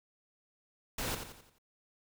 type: noise with echo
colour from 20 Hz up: pink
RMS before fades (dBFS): -36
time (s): 0.98-1.15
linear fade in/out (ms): 5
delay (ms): 87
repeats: 5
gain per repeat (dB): -7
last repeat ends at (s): 1.585
effects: none